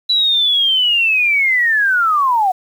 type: linear sweep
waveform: sine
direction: down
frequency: 3965 to 719 Hz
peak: -11 dBFS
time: 0.09-2.52 s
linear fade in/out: 10 ms
effects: 7-bit